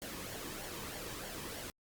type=noise with flanger; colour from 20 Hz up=pink; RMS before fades=-44 dBFS; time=0.02-1.7 s; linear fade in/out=0 ms; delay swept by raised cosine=0.79 to 1.46 ms; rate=3.2 Hz; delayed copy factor=-0.5; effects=Opus 48 kbps